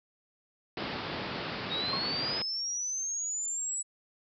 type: low-pass noise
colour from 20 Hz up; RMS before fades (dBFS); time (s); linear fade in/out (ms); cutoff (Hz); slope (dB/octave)
pink; -35; 0.77-2.42; 2; 5000; 96
type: linear sweep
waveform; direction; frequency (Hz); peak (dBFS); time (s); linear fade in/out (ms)
sine; up; 3729 to 7902; -31; 1.7-3.83; 20
type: tone with exponential decay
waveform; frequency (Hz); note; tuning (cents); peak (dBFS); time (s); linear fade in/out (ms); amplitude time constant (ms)
sine; 1090; C#6; -29; -30; 1.93-2.11; 0; 38
effects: high-pass 150 Hz 12 dB/octave